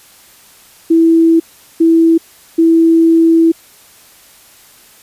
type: tone bursts at uneven times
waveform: sine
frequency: 328.9 Hz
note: E4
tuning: 4 cents flat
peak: -5 dBFS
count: 3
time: 0.9-1.4 / 1.8-2.18 / 2.58-3.52 s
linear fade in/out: 10 ms
effects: white hiss -43 dBFS RMS until 5.02 s + resampled to 32000 Hz